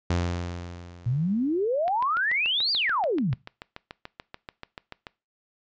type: tone with exponential decay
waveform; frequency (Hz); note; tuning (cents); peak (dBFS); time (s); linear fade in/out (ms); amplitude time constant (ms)
sawtooth; 87.31; F2; 0; -18; 0.1-1.67; 5; 340
type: exponential two-way sweep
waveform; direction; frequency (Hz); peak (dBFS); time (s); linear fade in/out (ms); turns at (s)
sine; up then down; 112.7 to 4875 to 112.7; -22; 1.06-3.34; 5; 2.72
type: click train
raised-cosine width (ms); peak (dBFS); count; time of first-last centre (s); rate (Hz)
0.3; -21; 23; 1.88-5.068; 6.9
effects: noise-tail reverb RT60 0.3 s tail -22 dB re dry + resampled to 16000 Hz